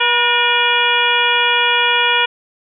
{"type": "harmonic tone with a mistuned harmonic", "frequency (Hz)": 481.3, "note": "B4", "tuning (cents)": -45, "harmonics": [1, 2, 3, 4, 5, 6, 7], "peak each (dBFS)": [-24, -18, -19, -22, -18, -18, -21], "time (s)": [0, 2.26], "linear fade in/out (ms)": 10, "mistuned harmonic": 4, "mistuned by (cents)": -84, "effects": []}